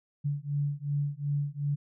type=beating tone pair; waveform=sine; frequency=142.7 / 145.4 Hz; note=D3 / D3; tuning=-49 / -17 cents; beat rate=2.7 Hz; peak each=-31 dBFS; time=0.24-1.76 s; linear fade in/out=20 ms; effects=none